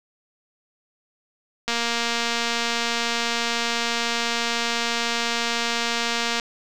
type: click train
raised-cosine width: 0.2 ms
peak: -7 dBFS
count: 1105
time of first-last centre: 1.68-6.398 s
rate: 234 Hz
effects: none